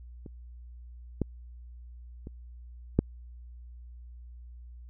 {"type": "clicks", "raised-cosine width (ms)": 3, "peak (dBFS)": [-29, -14, -28, -8], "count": 4, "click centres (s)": [0.262, 1.217, 2.271, 2.99], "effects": ["added 60 Hz sine -44 dBFS peak until 4.89 s"]}